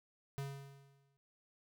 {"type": "tone with exponential decay", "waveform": "square", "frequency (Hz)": 138.59, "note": "C#3", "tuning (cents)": 0, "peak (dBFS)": -38, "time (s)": [0.38, 1.17], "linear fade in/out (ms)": 0, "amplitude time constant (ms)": 170, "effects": []}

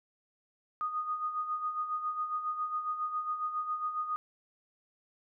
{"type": "tone with tremolo", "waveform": "sine", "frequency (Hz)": 1237, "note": "D#6", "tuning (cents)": -10, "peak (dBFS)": -29, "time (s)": [0.81, 4.16], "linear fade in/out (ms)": 0, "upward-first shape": "sine", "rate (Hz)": 7.3, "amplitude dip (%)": 60, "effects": []}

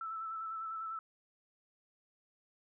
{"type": "tone with vibrato", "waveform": "sine", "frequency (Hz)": 1318.5, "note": "E6", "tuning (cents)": 0, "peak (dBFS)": -38, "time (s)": [0.01, 0.99], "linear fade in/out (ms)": 2, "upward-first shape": "square", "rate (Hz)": 10, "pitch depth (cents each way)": 21, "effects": []}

